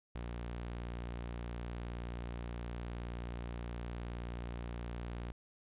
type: tone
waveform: sawtooth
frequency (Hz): 59.1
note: A#1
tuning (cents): +24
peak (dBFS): -36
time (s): 0.15-5.32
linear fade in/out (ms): 5
effects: resampled to 8000 Hz + 13-bit